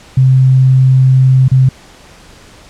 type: tone with dropouts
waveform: sine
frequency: 130.81 Hz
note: C3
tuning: in tune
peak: -4 dBFS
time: 0.17-1.69 s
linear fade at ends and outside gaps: 5 ms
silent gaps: 1.482-1.515 s
effects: pink hiss -39 dBFS RMS until 2.69 s + low-pass 8000 Hz 12 dB/octave